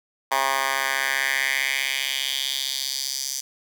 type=tone with high-pass filter sweep; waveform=10% pulse; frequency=135.2 Hz; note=C#3; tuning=43 cents flat; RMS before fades=-25 dBFS; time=0.31-3.41 s; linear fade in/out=10 ms; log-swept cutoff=1000 to 5800 Hz; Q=2.8; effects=none